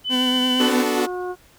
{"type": "tone with tremolo", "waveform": "sine", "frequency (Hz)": 3001, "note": "F#7", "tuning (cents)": 24, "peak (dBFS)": -19, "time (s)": [0.04, 0.71], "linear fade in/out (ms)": 50, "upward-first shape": "sine", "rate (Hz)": 13, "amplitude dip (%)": 25}
{"type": "tone with vibrato", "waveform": "40% pulse", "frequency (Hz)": 253.3, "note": "B3", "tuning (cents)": 44, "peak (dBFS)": -19, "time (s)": [0.09, 0.86], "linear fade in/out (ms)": 50, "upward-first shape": "triangle", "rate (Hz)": 8.6, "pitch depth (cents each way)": 22}
{"type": "chord", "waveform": "sawtooth", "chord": "B minor seventh", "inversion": "none", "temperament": "equal with one note detuned", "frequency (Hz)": [246.9, 293.7, 370, 436], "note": ["B3", "D4", "F#4", "A4"], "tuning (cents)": [0, 0, 0, -16], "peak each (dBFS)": -21, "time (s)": [0.59, 1.07], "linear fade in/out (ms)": 20}
{"type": "harmonic tone", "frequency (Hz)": 362.1, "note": "F#4", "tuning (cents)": -37, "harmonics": [1, 2, 3, 4], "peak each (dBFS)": [-26, -32, -36, -38], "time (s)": [0.94, 1.36], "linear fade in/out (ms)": 50}
{"effects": ["pink hiss -53 dBFS RMS until 1.58 s"]}